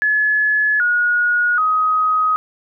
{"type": "tone with pitch steps", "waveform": "sine", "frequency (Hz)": [1708, 1447, 1259], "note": ["G#6", "F#6", "D#6"], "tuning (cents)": [48, -39, 20], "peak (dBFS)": -13, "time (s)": [0.02, 2.36], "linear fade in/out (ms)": 0, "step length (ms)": 780, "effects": []}